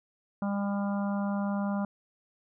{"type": "harmonic tone", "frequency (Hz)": 200.6, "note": "G3", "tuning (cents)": 40, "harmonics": [1, 3, 4, 5, 6, 7], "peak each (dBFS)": [-28, -38, -40, -42, -44, -45], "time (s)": [0.42, 1.85], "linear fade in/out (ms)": 2, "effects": []}